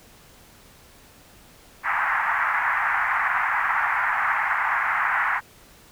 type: band-pass noise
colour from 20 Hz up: white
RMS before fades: -23 dBFS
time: 1.83-5.41 s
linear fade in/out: 50 ms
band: 810 to 2000 Hz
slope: 48 dB/octave
effects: pink hiss -51 dBFS RMS until 5.91 s